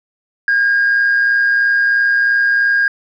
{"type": "tone with amplitude modulation", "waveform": "sine", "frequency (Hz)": 1622, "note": "G#6", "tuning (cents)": -41, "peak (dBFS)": -7, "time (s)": [0.48, 2.88], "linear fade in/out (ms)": 2, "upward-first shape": "sine", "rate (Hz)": 123, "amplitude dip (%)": 45, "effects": ["tanh soft clip ceiling -7 dBFS"]}